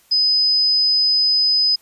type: tone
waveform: sine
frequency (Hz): 5020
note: D#8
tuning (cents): +15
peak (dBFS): -13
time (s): 0.11-1.76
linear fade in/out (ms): 10
effects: white hiss -55 dBFS RMS until 1.81 s + resampled to 32000 Hz